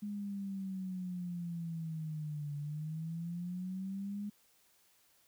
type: linear two-way sweep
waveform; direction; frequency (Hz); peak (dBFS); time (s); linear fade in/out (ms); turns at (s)
sine; down then up; 207.5 to 144.3 to 207.5; -37; 0.02-4.3; 10; 2.56
effects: white hiss -69 dBFS RMS until 5.27 s